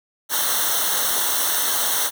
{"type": "noise with comb filter", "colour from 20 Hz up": "white", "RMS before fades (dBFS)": -21, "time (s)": [0.29, 2.11], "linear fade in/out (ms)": 50, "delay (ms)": 0.41, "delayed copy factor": -0.95, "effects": []}